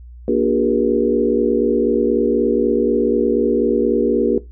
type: tone cluster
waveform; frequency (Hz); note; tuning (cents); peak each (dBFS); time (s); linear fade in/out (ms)
sine; 237.4 / 294 / 364.3 / 408.3 / 476.9; A#3 / D4 / F#4 / G#4 / A#4; +32 / +2 / -27 / -29 / +39; -20; 0.28-4.38; 2
effects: noise-tail reverb RT60 0.2 s tail -17 dB re dry + added 60 Hz sine -35 dBFS peak until 4.51 s